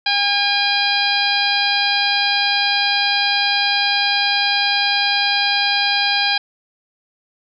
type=harmonic tone; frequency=810 Hz; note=G#5; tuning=43 cents flat; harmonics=1 / 2 / 3 / 4 / 5 / 6; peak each=-22 / -22 / -22 / -22 / -22 / -22 dBFS; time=0.06-6.38 s; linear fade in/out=5 ms; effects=none